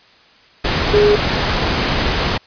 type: tone in noise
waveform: sine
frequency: 415.3 Hz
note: G#4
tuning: in tune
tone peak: -9 dBFS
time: 0.93-1.16 s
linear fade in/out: 10 ms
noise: pink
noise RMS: -17 dBFS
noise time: 0.64-2.38 s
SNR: +5 dB
effects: white hiss -48 dBFS RMS until 2.46 s + resampled to 11025 Hz